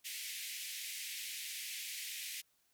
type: band-pass noise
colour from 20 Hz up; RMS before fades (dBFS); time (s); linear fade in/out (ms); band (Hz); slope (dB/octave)
pink; -44; 0.04-2.42; 20; 2000 to 16000; 48
effects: white hiss -75 dBFS RMS until 2.73 s